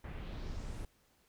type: noise with low-pass filter sweep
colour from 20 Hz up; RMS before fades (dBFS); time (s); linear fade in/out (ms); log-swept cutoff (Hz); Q
brown; -42; 0.04-0.85; 2; 2100 to 11000; 1.9
effects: pink hiss -71 dBFS RMS until 1.28 s